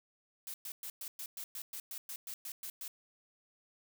blue noise bursts, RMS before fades -43 dBFS, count 14, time 0.47-2.88 s, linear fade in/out 2 ms, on 70 ms, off 110 ms, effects none

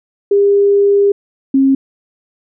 sine tone pair in turn, 402.3 / 270 Hz, G4 / C#4, +45 / -45 cents, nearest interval perfect fifth, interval 690 cents, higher first, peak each -7 dBFS, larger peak neither, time 0.31-1.12 / 1.54-1.75 s, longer first, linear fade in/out 5 ms, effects none

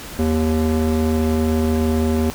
square tone with band-pass filter, 78.7 Hz, D#2, 20 cents sharp, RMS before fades -18 dBFS, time 0.19-2.3 s, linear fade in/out 0 ms, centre 300 Hz, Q 1.1, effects pink hiss -34 dBFS RMS until 2.34 s

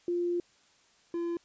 sine / triangle tone pair in turn, 349.2 / 341.2 Hz, F4 / F4, 0 / -40 cents, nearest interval unison, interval 40 cents, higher first, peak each -27 / -28 dBFS, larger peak first, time 0.08-0.4 / 1.14-1.37 s, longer first, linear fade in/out 2 ms, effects white hiss -64 dBFS RMS until 1.44 s + resampled to 16000 Hz

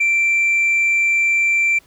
sine tone, 2349 Hz, D7, in tune, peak -11 dBFS, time 0-1.79 s, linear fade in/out 10 ms, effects tanh soft clip ceiling -12 dBFS + pink hiss -53 dBFS RMS until 1.86 s

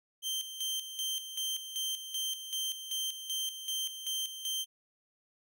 sawtooth tone with tremolo, 3136 Hz, G7, in tune, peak -29 dBFS, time 0.22-4.66 s, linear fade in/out 50 ms, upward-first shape square, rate 2.6 Hz, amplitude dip 65%, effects none

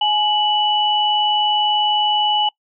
sine tone pair together, 841.7 / 2960 Hz, G#5 / F#7, +23 / 0 cents, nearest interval octave + minor seventh, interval 2177 cents, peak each -17 dBFS, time 0.01-2.49 s, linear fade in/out 5 ms, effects noise-tail reverb RT60 0.1 s tail -25 dB re dry

